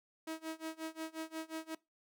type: tone with tremolo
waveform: sawtooth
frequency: 320 Hz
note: D#4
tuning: 49 cents sharp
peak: -34 dBFS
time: 0.27-1.75 s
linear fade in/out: 5 ms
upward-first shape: sine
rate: 5.6 Hz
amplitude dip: 95%
effects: noise-tail reverb RT60 0.2 s tail -21 dB re dry